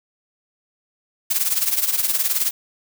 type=noise with tremolo; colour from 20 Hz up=blue; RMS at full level=-17 dBFS; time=1.3-2.51 s; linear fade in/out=10 ms; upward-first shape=triangle; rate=19 Hz; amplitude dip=80%; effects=none